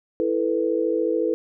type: chord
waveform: sine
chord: E suspended fourth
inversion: none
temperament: equal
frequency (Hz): 329.6 / 440 / 493.9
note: E4 / A4 / B4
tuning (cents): 0 / 0 / 0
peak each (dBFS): -24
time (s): 0.2-1.34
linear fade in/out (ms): 0
effects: none